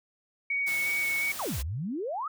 sine tone with vibrato, 2228 Hz, C#7, 8 cents sharp, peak -26 dBFS, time 0.5-1.32 s, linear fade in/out 5 ms, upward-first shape square, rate 2.8 Hz, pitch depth 11 cents each way
white noise, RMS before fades -38 dBFS, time 0.66-1.63 s, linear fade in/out 20 ms
sine exponential two-way sweep, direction down then up, 1330 to 59.7 to 1330 Hz, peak -30 dBFS, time 1.39-2.28 s, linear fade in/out 5 ms, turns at 1.6 s
effects none

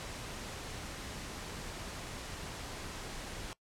pink noise, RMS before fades -43 dBFS, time 0-3.53 s, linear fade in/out 0 ms, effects noise-tail reverb RT60 0.1 s tail -21 dB re dry + low-pass 9000 Hz 12 dB/octave

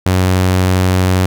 sawtooth tone, 92.5 Hz, F#2, in tune, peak -6 dBFS, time 0.06-1.26 s, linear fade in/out 0 ms, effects none

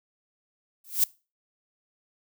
violet noise with exponential growth, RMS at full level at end -17 dBFS, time 0.84-1.04 s, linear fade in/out 5 ms, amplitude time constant 43 ms, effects noise-tail reverb RT60 0.3 s tail -22 dB re dry

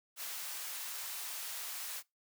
white high-pass noise, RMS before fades -42 dBFS, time 0.16-2.03 s, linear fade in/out 50 ms, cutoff 780 Hz, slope 12 dB/octave, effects noise-tail reverb RT60 0.2 s tail -23 dB re dry

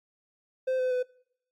triangle tone with pitch steps, 518 / 509.7 / 501.5 Hz, C5 / C5 / B4, -17 / -45 / +26 cents, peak -23 dBFS, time 0.67-1.03 s, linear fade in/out 10 ms, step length 120 ms, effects noise-tail reverb RT60 0.7 s tail -24 dB re dry + AAC 48 kbps

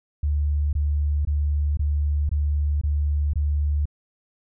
sine tone bursts, 73.42 Hz, D2, in tune, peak -19 dBFS, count 7, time 0.23-3.856 s, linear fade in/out 5 ms, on 500 ms, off 21 ms, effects none

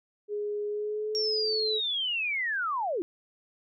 sine tone with pitch glide, 415.3 to 432.7 Hz, G#4 to A4, 0 to -29 cents, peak -29 dBFS, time 0.28-1.81 s, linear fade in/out 50 ms, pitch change +71 cents, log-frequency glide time 0.68-1.23 s
sine linear sweep, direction down, 5588 to 311.1 Hz, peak -27 dBFS, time 1.15-3.02 s, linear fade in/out 0 ms
effects none

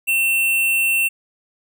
square tone, 2700 Hz, E7, 41 cents sharp, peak -16 dBFS, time 0.07-1.09 s, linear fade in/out 20 ms, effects none

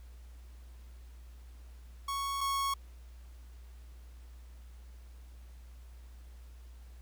45% pulse tone pair in turn, 1108 / 1103 Hz, C#6 / C#6, -1 / -9 cents, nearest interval unison, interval 8 cents, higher first, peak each -33 / -30 dBFS, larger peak second, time 2.08-2.41 / 2.41-2.74 s, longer neither, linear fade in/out 5 ms, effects added 60 Hz sine -48 dBFS peak until 7.01 s + pink hiss -65 dBFS RMS until 7.01 s

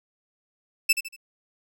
sawtooth tone with echo, 2637 Hz, E7, in tune, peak -12 dBFS, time 0.89-0.93 s, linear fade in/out 10 ms, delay 78 ms, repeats 3, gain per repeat -9 dB, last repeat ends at 1.164 s, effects none

